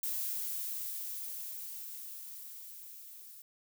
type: noise with level ramp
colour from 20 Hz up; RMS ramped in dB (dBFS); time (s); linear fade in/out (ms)
violet; -35 to -52; 0.03-3.42; 2
effects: none